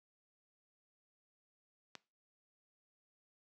click, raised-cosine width 0.2 ms, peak -28 dBFS, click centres 1.953 s, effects noise-tail reverb RT60 0.3 s tail -21 dB re dry + high-pass 150 Hz 12 dB/octave

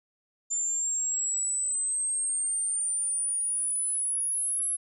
sine exponential sweep, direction up, 7160 to 10980 Hz, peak -26 dBFS, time 0.5-4.77 s, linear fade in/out 20 ms, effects none

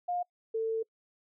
sine tone pair in turn, 710 / 447.3 Hz, F5 / A4, +28 / +28 cents, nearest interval minor sixth, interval 800 cents, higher first, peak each -29 / -28 dBFS, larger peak second, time 0.08-0.23 / 0.54-0.83 s, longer second, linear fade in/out 10 ms, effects noise-tail reverb RT60 0.1 s tail -25 dB re dry

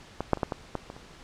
clicks, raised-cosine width 1 ms, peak -15 / -6 / -22 / -11 / -15 / -15 / -24 / -30 dBFS, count 8, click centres 0.206 / 0.333 / 0.373 / 0.432 / 0.522 / 0.753 / 0.901 / 0.965 s, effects pink hiss -50 dBFS RMS until 1.23 s + low-pass 6000 Hz 12 dB/octave

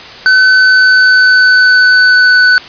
square tone with pitch glide, 1517 to 1496.1 Hz, F#6 to F#6, +43 to +19 cents, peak -4 dBFS, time 0.26-2.58 s, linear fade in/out 0 ms, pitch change -24 cents, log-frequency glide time 0.48-2.36 s, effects white hiss -29 dBFS RMS until 2.68 s + resampled to 11025 Hz

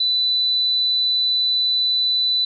sine tone, 3988 Hz, B7, 16 cents sharp, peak -16 dBFS, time 0-2.45 s, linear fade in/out 5 ms, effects none

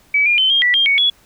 sine tone with pitch steps, 2287 / 2413 / 3068 / 3220 / 1959 / 3204 / 2229 / 3378 Hz, D7 / D7 / G7 / G7 / B6 / G7 / C#7 / G#7, -47 / +46 / -38 / +46 / -15 / +37 / +9 / +29 cents, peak -11 dBFS, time 0.14-1.1 s, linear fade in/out 5 ms, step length 120 ms, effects pink hiss -52 dBFS RMS until 1.25 s

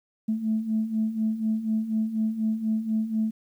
sine beating tone pair, 216.6 / 220.7 Hz, A3 / A3, -27 / +5 cents, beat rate 4.1 Hz, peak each -29 / -24 dBFS, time 0.28-3.31 s, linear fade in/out 10 ms, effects tanh soft clip ceiling -16 dBFS + 10-bit

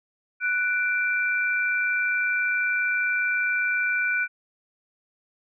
sine tone pair together, 1482.6 / 2350 Hz, F#6 / D7, +3 / +1 cents, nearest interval minor sixth, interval 798 cents, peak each -23 / -26 dBFS, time 0.4-4.28 s, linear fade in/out 50 ms, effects none

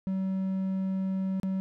triangle tone with dropouts, 190.4 Hz, F#3, 50 cents sharp, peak -25 dBFS, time 0.07-1.6 s, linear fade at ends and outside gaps 0 ms, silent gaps 1.399-1.432 s, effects none

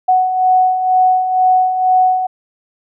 sine beating tone pair, 740 / 742.1 Hz, F#5 / F#5, 0 / +5 cents, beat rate 2.1 Hz, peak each -18 / -10 dBFS, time 0.08-2.27 s, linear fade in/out 10 ms, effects none

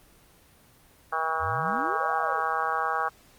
harmonic tone, 160.6 Hz, E3, 45 cents flat, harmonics 3 / 4 / 5 / 6 / 7 / 8 / 9 / 10, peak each -37 / -38 / -30 / -37 / -29 / -32 / -34 / -36 dBFS, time 1.12-3.09 s, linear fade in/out 10 ms
sine exponential two-way sweep, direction up then down, 74.1 to 830.6 to 399.9 Hz, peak -33 dBFS, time 1.39-2.42 s, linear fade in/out 50 ms, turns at 2.16 s
effects pink hiss -57 dBFS RMS until 3.38 s + Opus 24 kbps

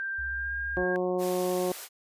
sine tone with pitch glide, 1579 to 1614 Hz, G6 to G#6, +12 to -50 cents, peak -30 dBFS, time 0-0.96 s, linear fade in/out 0 ms, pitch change +38 cents, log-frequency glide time 0.25-0.53 s
sine tone with vibrato, 65 Hz, C2, 11 cents flat, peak -38 dBFS, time 0.18-0.84 s, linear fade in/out 10 ms, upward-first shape sine, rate 15 Hz, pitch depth 120 cents each way
harmonic tone, 181.7 Hz, F#3, 31 cents flat, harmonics 1 / 2 / 3 / 4 / 5 / 6, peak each -35 / -28 / -31 / -36 / -43 / -43 dBFS, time 0.77-1.72 s, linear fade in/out 0 ms
white high-pass noise, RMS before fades -40 dBFS, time 1.18-1.89 s, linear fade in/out 50 ms, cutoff 400 Hz, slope 24 dB/octave
effects resampled to 32000 Hz

